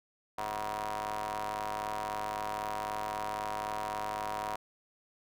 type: ring-modulated tone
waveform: sawtooth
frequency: 103.83 Hz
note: G#2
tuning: in tune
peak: -27 dBFS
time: 0.38-4.56 s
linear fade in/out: 5 ms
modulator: 852 Hz
effects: none